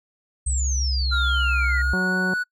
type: tone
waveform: sine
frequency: 66.2 Hz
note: C2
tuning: 21 cents sharp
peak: -21 dBFS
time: 0.46-1.94 s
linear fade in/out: 10 ms
type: exponential sweep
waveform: sine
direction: down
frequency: 8372 to 1864.7 Hz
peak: -26 dBFS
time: 0.46-1.82 s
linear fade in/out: 5 ms
type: tone with pitch glide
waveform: triangle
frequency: 1396.9 to 1475.7 Hz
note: F6 to F#6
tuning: 0 to -5 cents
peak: -20 dBFS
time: 1.11-2.44 s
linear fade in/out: 20 ms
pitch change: +95 cents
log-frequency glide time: 1.6-2.16 s
type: harmonic tone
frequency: 185 Hz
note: F#3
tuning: in tune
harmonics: 1 / 2 / 3 / 4 / 5 / 6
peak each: -24 / -30 / -34 / -36 / -38 / -40 dBFS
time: 1.93-2.34 s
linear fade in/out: 5 ms
effects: noise-tail reverb RT60 0.1 s tail -25 dB re dry